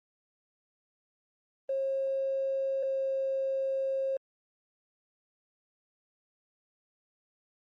triangle tone pair in turn, 539 / 536.7 Hz, C#5 / C5, -49 / +44 cents, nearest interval unison, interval 7 cents, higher first, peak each -24 dBFS, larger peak neither, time 1.69-2.83 / 2.83-4.17 s, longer second, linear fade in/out 5 ms, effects tanh soft clip ceiling -26 dBFS + Opus 24 kbps

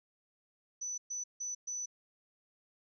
sine tone bursts at uneven times, 5980 Hz, F#8, 17 cents sharp, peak -36 dBFS, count 4, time 0.81-0.98 / 1.1-1.24 / 1.4-1.55 / 1.67-1.86 s, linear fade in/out 10 ms, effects none

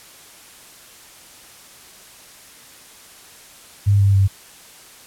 sine tone with pitch steps, 100.8 / 99.13 / 97.48 Hz, G2 / G2 / G2, +49 / +20 / -9 cents, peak -11 dBFS, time 3.86-4.28 s, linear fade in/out 20 ms, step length 140 ms, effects white hiss -44 dBFS RMS until 5.06 s + low-pass 12000 Hz 12 dB/octave

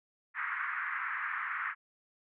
white band-pass noise, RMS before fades -36 dBFS, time 0.34-1.75 s, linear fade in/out 50 ms, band 1100 to 2000 Hz, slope 48 dB/octave, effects none

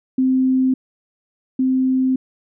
sine tone pair in turn, 260 / 260 Hz, C4 / C4, -11 / -11 cents, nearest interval unison, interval 0 cents, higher neither, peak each -13 / -14 dBFS, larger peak first, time 0.18-0.74 / 1.59-2.16 s, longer second, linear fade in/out 5 ms, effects none

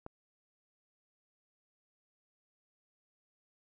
click, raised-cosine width 1 ms, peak -29 dBFS, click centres 0.064 s, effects none

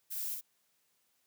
violet noise with echo, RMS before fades -39 dBFS, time 0.1-0.36 s, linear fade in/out 20 ms, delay 53 ms, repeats 1, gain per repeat -3 dB, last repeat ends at 0.413 s, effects white hiss -75 dBFS RMS until 1.26 s + high-pass 80 Hz 12 dB/octave

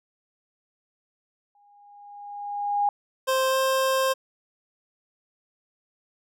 sine tone with exponential growth, 817 Hz, G#5, 29 cents flat, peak -18 dBFS, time 1.55-2.89 s, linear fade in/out 2 ms, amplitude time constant 290 ms
25% pulse tone with pitch glide, 525 to 528.7 Hz, C5 to C5, +6 to +18 cents, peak -17 dBFS, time 3.27-4.14 s, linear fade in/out 20 ms, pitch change +12 cents, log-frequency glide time 3.49-3.57 s
effects none

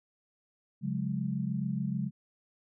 sine chord, C# suspended fourth, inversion none, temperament equal with one note detuned, 138.59 / 180.77 / 207.7 Hz, C#3 / F#3 / G#3, 0 / -40 / 0 cents, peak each -34 dBFS, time 0.81-2.11 s, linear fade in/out 50 ms, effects none

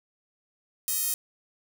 sawtooth tone with high-pass filter, 628 Hz, D#5, 16 cents sharp, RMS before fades -28 dBFS, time 0.88-1.14 s, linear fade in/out 0 ms, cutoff 9500 Hz, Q 0.84, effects none

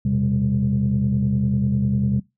sine tone cluster, 81.4 / 119.7 / 129.7 / 200.2 Hz, E2 / A#2 / C3 / G3, -21 / +46 / -15 / +37 cents, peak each -28 / -27 / -20 / -20 dBFS, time 0.05-2.2 s, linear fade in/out 5 ms, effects noise-tail reverb RT60 0.2 s tail -21 dB re dry + tanh soft clip ceiling -11 dBFS

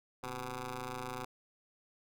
10% pulse ring-modulated tone, 123.3 Hz, B2, 2 cents flat, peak -28 dBFS, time 0.23-1.25 s, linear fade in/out 5 ms, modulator 630 Hz, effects none

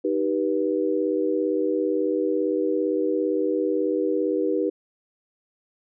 sine chord, Eb augmented, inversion none, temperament just, 311.1 / 388.9 / 486.1 Hz, Eb4 / G4 / B4, 0 / -14 / -28 cents, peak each -25 / -25 / -25 dBFS, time 0.04-4.7 s, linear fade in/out 10 ms, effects none

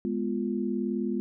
sine chord, F diminished, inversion first, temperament equal, 207.7 / 246.9 / 349.2 Hz, Ab3 / Cb4 / F4, 0 / 0 / 0 cents, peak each -30 / -31 / -32 dBFS, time 0.05-1.2 s, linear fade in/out 0 ms, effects none

